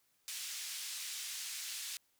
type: band-pass noise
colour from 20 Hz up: white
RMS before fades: -43 dBFS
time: 0.28-1.97 s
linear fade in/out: 0 ms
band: 2500 to 8100 Hz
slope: 12 dB/octave
effects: white hiss -75 dBFS RMS until 2.19 s